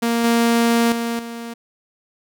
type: tone with level steps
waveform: sawtooth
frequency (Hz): 233.1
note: A#3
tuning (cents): 0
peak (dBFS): -13 / -10 / -17 / -25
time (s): 0.02-1.54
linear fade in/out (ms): 10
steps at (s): 0.24 / 0.92 / 1.19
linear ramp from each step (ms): 2
effects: none